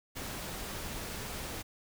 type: noise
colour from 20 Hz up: pink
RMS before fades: -40 dBFS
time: 0.15-1.63 s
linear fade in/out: 20 ms
effects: none